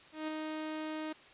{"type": "tone with ADSR envelope", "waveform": "sawtooth", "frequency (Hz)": 311.1, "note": "D#4", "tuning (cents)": 0, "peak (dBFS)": -30, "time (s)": [0.12, 1.13], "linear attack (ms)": 160, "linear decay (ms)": 8, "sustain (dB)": -3, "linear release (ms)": 8, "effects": ["white hiss -57 dBFS RMS until 1.33 s", "resampled to 8000 Hz"]}